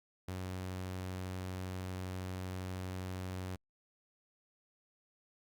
sawtooth tone, 92.6 Hz, F#2, 2 cents sharp, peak -35 dBFS, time 0.28-3.56 s, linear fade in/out 5 ms, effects Opus 48 kbps

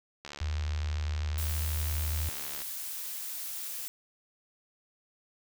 click train, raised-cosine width 0.2 ms, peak -24 dBFS, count 172, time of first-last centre 0.25-2.618 s, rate 72.2 Hz
sine tone, 77.78 Hz, D#2, in tune, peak -29 dBFS, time 0.41-2.29 s, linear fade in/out 0 ms
blue noise, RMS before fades -38 dBFS, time 1.38-3.88 s, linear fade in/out 0 ms
effects none

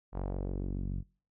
sawtooth tone with low-pass filter sweep, 47 Hz, F#1, 28 cents sharp, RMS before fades -35 dBFS, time 0.12-1.04 s, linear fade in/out 50 ms, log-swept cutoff 940 to 160 Hz, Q 1.5, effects noise-tail reverb RT60 0.4 s tail -25 dB re dry

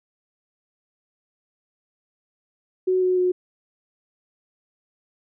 sine tone with pitch steps, 370.9 / 367.1 / 363.3 Hz, F#4 / F#4 / F#4, +4 / -14 / -32 cents, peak -17 dBFS, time 2.87-3.32 s, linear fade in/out 10 ms, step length 150 ms, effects none

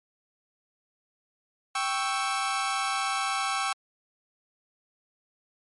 sawtooth chord, C# diminished, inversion second, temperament equal, 784 / 1108.7 / 1318.5 Hz, G5 / C#6 / E6, 0 / 0 / 0 cents, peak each -27 dBFS, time 1.75-3.73 s, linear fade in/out 5 ms, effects MP3 48 kbps

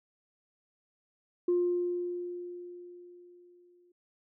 sine tone with exponential decay, 353.1 Hz, F4, 19 cents sharp, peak -22 dBFS, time 1.48-3.92 s, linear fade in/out 5 ms, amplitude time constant 530 ms, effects tanh soft clip ceiling -20 dBFS

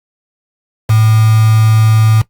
sine tone with quantisation, 110 Hz, A2, in tune, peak -6 dBFS, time 0.89-2.22 s, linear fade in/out 10 ms, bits 3, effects noise-tail reverb RT60 0.1 s tail -18 dB re dry + Opus 48 kbps

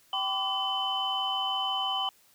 sine tone cluster, 776 / 1010 / 1156 / 3033 Hz, G5 / B5 / D6 / F#7, -18 / +39 / -28 / +42 cents, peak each -32 / -36 / -36 / -29 dBFS, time 0.13-2.09 s, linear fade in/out 2 ms, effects tanh soft clip ceiling -18 dBFS + white hiss -62 dBFS RMS until 2.34 s

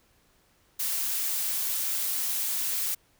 blue noise, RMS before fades -29 dBFS, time 0.79-2.95 s, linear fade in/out 10 ms, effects pink hiss -65 dBFS RMS until 3.19 s

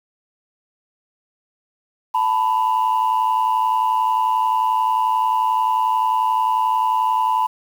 sine tone pair together, 882.7 / 994 Hz, A5 / B5, +5 / +11 cents, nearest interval major second, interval 206 cents, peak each -18 / -16 dBFS, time 2.14-7.47 s, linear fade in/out 10 ms, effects tanh soft clip ceiling -11 dBFS + 7-bit

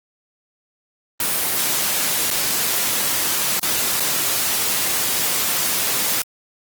white noise with dropouts, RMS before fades -20 dBFS, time 1.2-6.22 s, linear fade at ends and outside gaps 2 ms, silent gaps 2.304-2.311 / 3.596-3.628 / 3.999-4.003 s, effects high-pass 100 Hz 12 dB/octave + Opus 24 kbps

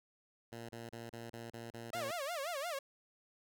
10% pulse tone bursts, 116.3 Hz, A#2, 4 cents flat, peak -37 dBFS, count 8, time 0.52-2.111 s, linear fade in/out 5 ms, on 170 ms, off 33 ms
sawtooth tone with vibrato, 620 Hz, D#5, 6 cents flat, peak -34 dBFS, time 1.93-2.79 s, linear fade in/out 5 ms, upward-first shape sine, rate 5.7 Hz, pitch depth 240 cents each way
effects none

